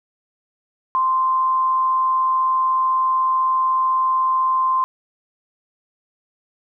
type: tone with amplitude modulation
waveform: sine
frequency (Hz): 1043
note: C6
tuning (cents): -6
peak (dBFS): -14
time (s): 0.95-4.84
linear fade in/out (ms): 0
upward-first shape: sine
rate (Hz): 156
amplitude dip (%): 25
effects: none